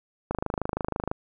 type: click train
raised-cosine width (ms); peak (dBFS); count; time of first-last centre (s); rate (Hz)
1; -13; 22; 0.31-1.115; 26.1
effects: none